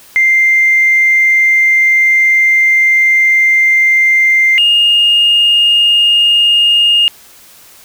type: tone pair in turn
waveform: sine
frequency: 2093 / 2839 Hz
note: C7 / F7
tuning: 0 / +28 cents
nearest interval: perfect fourth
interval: 528 cents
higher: second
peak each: -5 dBFS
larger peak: neither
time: 0.16-4.58 / 4.58-7.08 s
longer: first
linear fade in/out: 0 ms
effects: tanh soft clip ceiling -1 dBFS + white hiss -40 dBFS RMS until 7.84 s